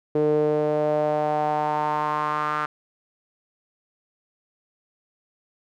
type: tone with band-pass filter sweep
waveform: sawtooth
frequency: 150.9 Hz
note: D3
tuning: 47 cents sharp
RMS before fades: -23 dBFS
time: 0.15-2.66 s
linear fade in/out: 5 ms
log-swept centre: 420 to 1300 Hz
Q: 4.4
effects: none